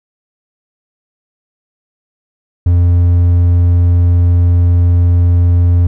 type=tone; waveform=triangle; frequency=87.31 Hz; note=F2; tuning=in tune; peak=-4 dBFS; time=2.66-5.87 s; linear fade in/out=5 ms; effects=none